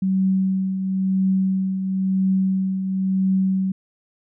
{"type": "tone with tremolo", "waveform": "sine", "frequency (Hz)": 190, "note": "F#3", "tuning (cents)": 46, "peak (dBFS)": -15, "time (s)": [0.02, 3.72], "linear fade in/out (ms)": 5, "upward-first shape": "triangle", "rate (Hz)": 0.98, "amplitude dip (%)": 55, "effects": []}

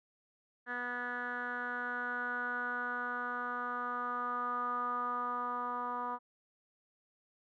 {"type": "tone with low-pass filter sweep", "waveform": "10% pulse", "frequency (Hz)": 244.7, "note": "B3", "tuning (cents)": -16, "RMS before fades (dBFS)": -37, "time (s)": [0.66, 6.19], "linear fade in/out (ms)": 50, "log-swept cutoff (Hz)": [1700, 1100], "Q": 8, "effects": []}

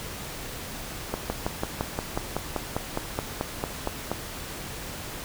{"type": "slowing click train", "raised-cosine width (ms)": 1, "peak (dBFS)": -12, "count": 16, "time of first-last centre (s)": [1.14, 4.116], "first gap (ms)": 160, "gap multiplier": 1.03, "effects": ["pink hiss -37 dBFS RMS until 5.24 s"]}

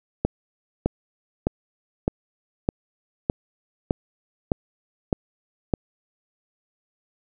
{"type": "click train", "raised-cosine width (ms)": 2, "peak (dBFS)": -6, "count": 10, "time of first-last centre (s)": [0.25, 5.738], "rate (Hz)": 1.64, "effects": []}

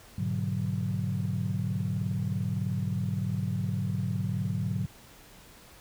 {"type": "chord", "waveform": "sine", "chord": "G# half-diminished seventh", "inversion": "none", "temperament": "equal", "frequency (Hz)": [103.83, 123.47, 146.83, 185], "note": ["G#2", "B2", "D3", "F#3"], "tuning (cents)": [0, 0, 0, 0], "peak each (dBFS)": [-31, -34, -33, -32], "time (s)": [0.18, 4.86], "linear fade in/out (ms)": 5, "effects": ["tanh soft clip ceiling -19 dBFS", "pink hiss -53 dBFS RMS until 5.8 s"]}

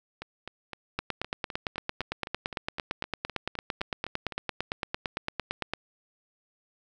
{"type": "two click trains", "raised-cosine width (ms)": 0.3, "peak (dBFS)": [-13, -21], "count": [43, 17], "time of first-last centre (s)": [[0.99, 5.736], [0.22, 4.323]], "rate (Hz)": [8.85, 3.9], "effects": []}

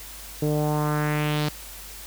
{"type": "tone with low-pass filter sweep", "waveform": "sawtooth", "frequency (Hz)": 150, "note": "D3", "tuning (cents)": 37, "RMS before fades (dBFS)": -24, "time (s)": [0.42, 1.49], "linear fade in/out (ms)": 5, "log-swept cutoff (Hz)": [440, 4700], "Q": 2.3, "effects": ["added 50 Hz sine -44 dBFS peak until 2.06 s", "white hiss -41 dBFS RMS until 2.06 s"]}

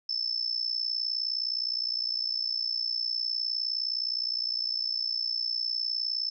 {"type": "tone with amplitude modulation", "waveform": "sine", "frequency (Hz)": 5274, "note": "E8", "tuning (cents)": 0, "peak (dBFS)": -24, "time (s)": [0.09, 6.3], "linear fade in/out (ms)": 5, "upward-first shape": "sine", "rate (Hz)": 59.6, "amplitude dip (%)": 85, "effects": []}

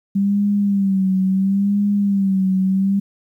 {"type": "tone with vibrato", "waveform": "sine", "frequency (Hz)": 196, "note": "G3", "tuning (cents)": 0, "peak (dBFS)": -14, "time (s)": [0.15, 3], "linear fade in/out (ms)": 10, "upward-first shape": "sine", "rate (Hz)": 0.73, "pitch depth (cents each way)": 68, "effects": ["9-bit"]}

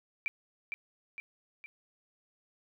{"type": "tone with echo", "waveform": "sine", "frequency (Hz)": 2343, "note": "D7", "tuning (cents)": -5, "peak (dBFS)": -29, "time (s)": [0.26, 0.28], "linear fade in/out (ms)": 0, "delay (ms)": 460, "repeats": 3, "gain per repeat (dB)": -5, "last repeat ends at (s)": 1.66, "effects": []}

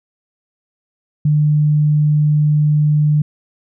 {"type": "tone", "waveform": "sine", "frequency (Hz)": 150, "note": "D3", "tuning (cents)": 37, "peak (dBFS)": -10, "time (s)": [1.25, 3.22], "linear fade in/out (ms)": 5, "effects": []}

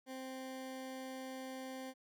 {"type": "tone", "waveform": "20% pulse", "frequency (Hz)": 261.6, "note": "C4", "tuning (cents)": 0, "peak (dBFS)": -39, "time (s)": [0.06, 1.94], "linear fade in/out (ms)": 50, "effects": []}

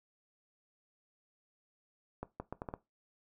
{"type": "accelerating click train", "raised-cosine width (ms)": 1, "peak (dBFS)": -25, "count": 6, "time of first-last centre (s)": [2.23, 2.739], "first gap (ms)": 170, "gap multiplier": 0.74, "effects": ["noise-tail reverb RT60 0.2 s tail -17 dB re dry"]}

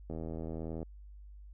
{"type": "click train", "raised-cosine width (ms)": 2, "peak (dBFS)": -27, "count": 60, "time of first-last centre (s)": [0.1, 0.829], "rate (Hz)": 80.9, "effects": ["added 50 Hz sine -48 dBFS peak until 1.53 s"]}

